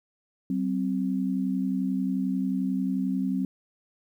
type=tone pair together; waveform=sine; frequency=190.33 / 261.6 Hz; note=F#3 / C4; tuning=+49 / 0 cents; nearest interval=tritone; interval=551 cents; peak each=-27 dBFS; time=0.5-3.45 s; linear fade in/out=2 ms; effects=10-bit